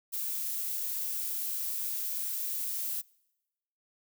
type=noise; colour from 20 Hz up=violet; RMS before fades=-34 dBFS; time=0.12-3.02 s; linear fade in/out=20 ms; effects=noise-tail reverb RT60 1.0 s tail -26 dB re dry